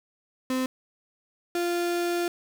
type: tone pair in turn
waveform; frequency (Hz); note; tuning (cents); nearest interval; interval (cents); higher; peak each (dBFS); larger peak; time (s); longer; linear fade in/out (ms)
35% pulse; 258.2 / 347.6; C4 / F4; -23 / -8; perfect fourth; 515; second; -23; neither; 0.5-0.66 / 1.55-2.28; second; 2
effects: 9-bit